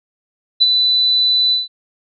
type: tone with ADSR envelope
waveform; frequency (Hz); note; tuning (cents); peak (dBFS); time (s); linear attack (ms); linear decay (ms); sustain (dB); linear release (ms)
sine; 3989; B7; +17; -6; 0.6-1.68; 20; 33; -5; 160
effects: none